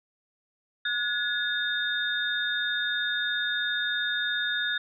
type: tone cluster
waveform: sine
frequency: 1452 / 1695 / 3660 Hz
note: F#6 / G#6 / A#7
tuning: -33 / +35 / -32 cents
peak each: -30 dBFS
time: 0.85-4.78 s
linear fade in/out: 5 ms
effects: none